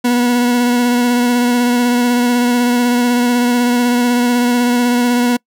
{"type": "tone with vibrato", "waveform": "40% pulse", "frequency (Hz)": 243.2, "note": "B3", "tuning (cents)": -26, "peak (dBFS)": -10, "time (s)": [0.04, 5.37], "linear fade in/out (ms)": 10, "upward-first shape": "sine", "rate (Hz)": 16, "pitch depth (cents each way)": 21, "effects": ["noise-tail reverb RT60 0.1 s tail -26 dB re dry"]}